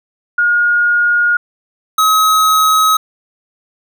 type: tone pair in turn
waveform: sine / square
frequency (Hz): 1431 / 1274.9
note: F6 / D#6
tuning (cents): +42 / +42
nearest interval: major second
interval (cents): 200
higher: first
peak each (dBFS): -9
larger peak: neither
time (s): 0.38-1.37 / 1.98-2.97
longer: neither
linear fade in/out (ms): 5
effects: none